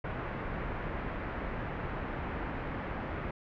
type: low-pass noise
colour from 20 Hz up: pink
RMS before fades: -37 dBFS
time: 0.04-3.31 s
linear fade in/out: 5 ms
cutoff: 2100 Hz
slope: 24 dB/octave
effects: none